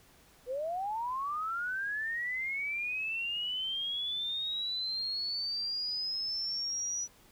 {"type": "linear sweep", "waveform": "sine", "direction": "up", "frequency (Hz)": [478.9, 5900], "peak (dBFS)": -32, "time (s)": [0.46, 7.08], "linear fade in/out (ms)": 50, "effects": ["pink hiss -61 dBFS RMS until 7.31 s"]}